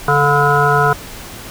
harmonic tone with a mistuned harmonic, 143.7 Hz, D3, 37 cents flat, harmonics 1 / 3 / 5 / 7 / 9 / 10, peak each -17 / -17 / -17 / -17 / -17 / -17 dBFS, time 0.08-0.93 s, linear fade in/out 2 ms, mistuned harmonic 3, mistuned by +24 cents, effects pink hiss -32 dBFS RMS until 1.5 s

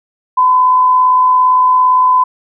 sine tone with amplitude modulation, 1012 Hz, B5, 42 cents sharp, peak -5 dBFS, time 0.37-2.24 s, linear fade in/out 10 ms, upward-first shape sine, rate 57.6 Hz, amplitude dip 25%, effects none

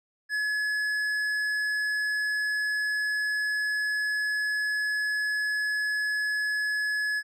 sine tone with tanh clipping, 1700 Hz, G#6, 40 cents sharp, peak -27 dBFS, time 0.29-7.23 s, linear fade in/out 50 ms, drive 10 dB, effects none

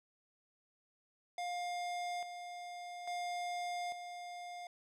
square tone with tremolo, 707 Hz, F5, 21 cents sharp, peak -38 dBFS, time 1.38-4.67 s, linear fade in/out 2 ms, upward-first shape square, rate 0.59 Hz, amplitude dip 55%, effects low-pass 8000 Hz 12 dB/octave

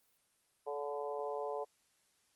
harmonic tone with a mistuned harmonic, 144.8 Hz, D3, 24 cents flat, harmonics 3 / 4 / 5 / 6 / 7, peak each -40 / -42 / -44 / -46 / -47 dBFS, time 0.66-1.65 s, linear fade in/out 20 ms, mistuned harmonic 4, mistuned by -17 cents, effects white hiss -74 dBFS RMS until 2.35 s + Opus 32 kbps

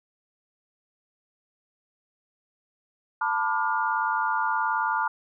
sine chord, B half-diminished seventh, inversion third, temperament just, 889 / 987.8 / 1185.3 / 1422.4 Hz, A5 / B5 / D6 / F6, +18 / 0 / +16 / +31 cents, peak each -27 / -29 / -30 / -28 dBFS, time 3.21-5.08 s, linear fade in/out 5 ms, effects none

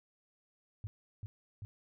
sine tone with echo, 103.83 Hz, G#2, in tune, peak -37 dBFS, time 0.84-0.87 s, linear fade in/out 0 ms, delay 390 ms, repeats 2, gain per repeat -2 dB, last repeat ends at 1.65 s, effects none

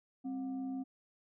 sine tone with frequency modulation, 263.6 Hz, C4, 13 cents sharp, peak -36 dBFS, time 0.24-0.84 s, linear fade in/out 20 ms, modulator 461 Hz, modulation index 0.37, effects none

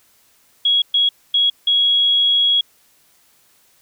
sine tone bursts at uneven times, 3322 Hz, G#7, in tune, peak -12 dBFS, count 4, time 0.65-0.82 / 0.94-1.09 / 1.34-1.5 / 1.67-2.61 s, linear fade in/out 5 ms, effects white hiss -56 dBFS RMS until 3.81 s

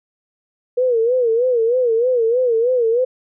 sine tone with vibrato, 479 Hz, A#4, 47 cents sharp, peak -13 dBFS, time 0.77-3.05 s, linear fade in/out 10 ms, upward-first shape sine, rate 3.2 Hz, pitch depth 120 cents each way, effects none

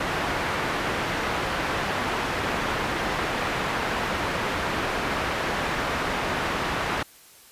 white low-pass noise, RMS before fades -27 dBFS, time 0-7.03 s, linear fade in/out 5 ms, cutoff 1700 Hz, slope 12 dB/octave, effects white hiss -51 dBFS RMS until 7.51 s + resampled to 32000 Hz

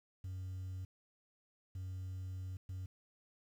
sine tone bursts at uneven times, 93.2 Hz, F#2, 13 cents sharp, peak -38 dBFS, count 3, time 0.24-0.85 / 1.75-2.57 / 2.69-2.86 s, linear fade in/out 5 ms, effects tanh soft clip ceiling -40 dBFS + 11-bit

